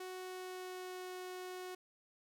sawtooth tone with pitch glide, 370 to 366.8 Hz, F#4 to F#4, 0 to -15 cents, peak -40 dBFS, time 0-1.75 s, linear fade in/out 5 ms, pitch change -15 cents, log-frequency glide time 0.12-1.11 s, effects none

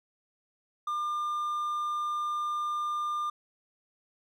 triangle tone, 1200 Hz, D6, 37 cents sharp, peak -27 dBFS, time 0.87-3.3 s, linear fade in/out 5 ms, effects none

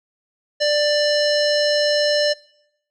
square tone with low-pass filter, 591 Hz, D5, 11 cents sharp, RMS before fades -18 dBFS, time 0.6-2.34 s, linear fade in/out 20 ms, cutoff 4900 Hz, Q 7.6, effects noise-tail reverb RT60 0.8 s tail -23 dB re dry

